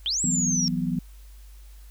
sine linear two-way sweep, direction up then down, 2960 to 7850 to 5440 Hz, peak -23 dBFS, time 0.06-0.68 s, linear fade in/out 0 ms, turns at 0.22 s
sine chord, E suspended second, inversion none, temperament equal, 164.81 / 185 / 246.9 Hz, E3 / F#3 / B3, 0 / 0 / 0 cents, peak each -28 dBFS, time 0.24-0.99 s, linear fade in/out 2 ms
effects added 50 Hz sine -43 dBFS peak until 1.9 s + white hiss -58 dBFS RMS until 1.9 s

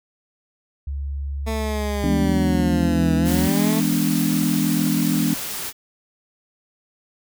sine tone with pitch glide, 70 to 77.22 Hz, C#2 to D#2, +18 to -13 cents, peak -24 dBFS, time 0.87-3.48 s, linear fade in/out 5 ms, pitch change +169 cents, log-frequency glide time 2.01-2.26 s
15% pulse linear two-way sweep, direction down then up, 223.5 to 161.8 to 223.5 Hz, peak -18 dBFS, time 1.46-3.81 s, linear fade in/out 20 ms, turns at 3.15 s
sine chord, E dominant seventh, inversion none, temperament equal, 164.81 / 207.7 / 246.9 / 293.7 Hz, E3 / G#3 / B3 / D4, 0 / 0 / 0 / 0 cents, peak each -23 dBFS, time 2.04-5.34 s, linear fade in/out 0 ms
white noise, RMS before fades -29 dBFS, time 3.24-5.73 s, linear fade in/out 50 ms
effects none

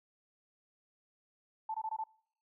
sine tone bursts, 880 Hz, A5, in tune, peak -34 dBFS, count 5, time 1.69-2.039 s, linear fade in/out 5 ms, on 53 ms, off 21 ms, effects noise-tail reverb RT60 0.6 s tail -23 dB re dry

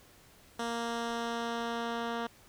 10% pulse tone with low-pass filter sweep, 233.1 Hz, A#3, in tune, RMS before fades -35 dBFS, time 0.59-2.27 s, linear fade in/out 5 ms, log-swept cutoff 8300 to 3300 Hz, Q 0.8, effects pink hiss -59 dBFS RMS until 2.48 s

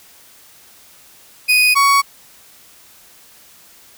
35% pulse tone pair in turn, 2489 / 1119 Hz, D#7 / C#6, 0 / +16 cents, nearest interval octave + major second, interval 1384 cents, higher first, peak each -8 dBFS, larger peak neither, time 1.48-1.75 / 1.75-2.02 s, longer neither, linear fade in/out 20 ms, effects white hiss -46 dBFS RMS until 3.97 s

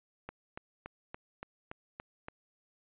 click train, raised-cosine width 0.5 ms, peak -26 dBFS, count 8, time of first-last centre 0.29-2.284 s, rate 3.51 Hz, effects resampled to 8000 Hz

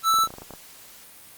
square tone, 1318.5 Hz, E6, in tune, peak -18 dBFS, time 0.03-0.28 s, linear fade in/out 50 ms
clicks, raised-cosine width 1 ms, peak -25 dBFS, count 10, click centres 0.14 / 0.187 / 0.237 / 0.274 / 0.305 / 0.339 / 0.384 / 0.42 / 0.507 / 0.537 s
effects white hiss -47 dBFS RMS until 1.37 s + Opus 48 kbps

